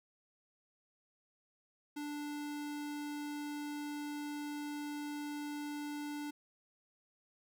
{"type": "tone", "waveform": "square", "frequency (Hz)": 293.7, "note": "D4", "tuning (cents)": 0, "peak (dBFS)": -40, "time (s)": [1.96, 6.31], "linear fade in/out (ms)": 10, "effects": []}